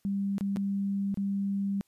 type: tone with dropouts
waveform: sine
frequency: 198.1 Hz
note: G3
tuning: 18 cents sharp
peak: -27 dBFS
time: 0.05-1.81 s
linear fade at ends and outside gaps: 0 ms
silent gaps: 0.382-0.409 / 0.561-0.569 / 1.143-1.173 s
effects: white hiss -72 dBFS RMS until 1.87 s + resampled to 32000 Hz